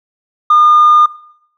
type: tone with tanh clipping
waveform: triangle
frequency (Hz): 1214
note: D#6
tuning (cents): -43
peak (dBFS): -5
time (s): 0.5-1.06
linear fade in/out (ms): 5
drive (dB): 5
effects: noise-tail reverb RT60 0.7 s tail -20 dB re dry